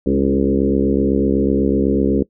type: harmonic tone with a mistuned harmonic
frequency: 68 Hz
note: C#2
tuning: 33 cents flat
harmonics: 1 / 2 / 3 / 4 / 5 / 6 / 7 / 8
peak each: -24 / -28 / -19 / -18 / -22 / -21 / -23 / -30 dBFS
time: 0.06-2.23 s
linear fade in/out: 5 ms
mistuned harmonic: 4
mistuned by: +35 cents
effects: noise-tail reverb RT60 0.1 s tail -21 dB re dry